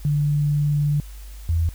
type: tone pair in turn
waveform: sine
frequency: 146.83 / 82.67 Hz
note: D3 / E2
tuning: 0 / +6 cents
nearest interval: minor seventh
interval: 994 cents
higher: first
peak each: -17 dBFS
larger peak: neither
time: 0.05-1 / 1.49-1.69 s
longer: first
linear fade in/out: 0 ms
effects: added 50 Hz sine -35 dBFS peak until 1.74 s + white hiss -49 dBFS RMS until 1.74 s